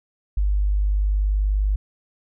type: tone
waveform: sine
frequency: 50.2 Hz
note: G1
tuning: 42 cents sharp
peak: -17 dBFS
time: 0.37-1.76 s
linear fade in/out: 5 ms
effects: none